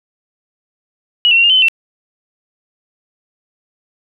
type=tone with pitch steps; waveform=sine; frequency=2914 / 2712 / 2746 / 2821 / 3061 / 3041 / 2695 Hz; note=F#7 / E7 / F7 / F7 / G7 / F#7 / E7; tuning=-27 / +49 / -30 / +17 / -42 / +47 / +38 cents; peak=-7 dBFS; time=1.25-1.684 s; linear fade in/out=0 ms; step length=62 ms; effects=none